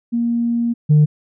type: tone pair in turn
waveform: sine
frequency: 235 / 150.44 Hz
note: A#3 / D3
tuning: +14 / +42 cents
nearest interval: minor sixth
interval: 772 cents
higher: first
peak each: -15 / -6 dBFS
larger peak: second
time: 0.12-0.74 / 0.89-1.06 s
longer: first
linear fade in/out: 20 ms
effects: tanh soft clip ceiling -6 dBFS